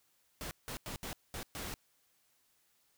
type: noise bursts at uneven times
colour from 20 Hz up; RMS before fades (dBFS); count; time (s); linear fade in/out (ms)
pink; -42; 6; 0.41-0.51 / 0.68-0.77 / 0.86-0.96 / 1.03-1.13 / 1.34-1.43 / 1.55-1.74; 0
effects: white hiss -73 dBFS RMS until 2.97 s